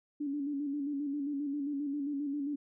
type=tone with vibrato; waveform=sine; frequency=285.5 Hz; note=D4; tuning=49 cents flat; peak=-32 dBFS; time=0.2-2.56 s; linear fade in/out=10 ms; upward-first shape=square; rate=7.5 Hz; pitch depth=50 cents each way; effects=none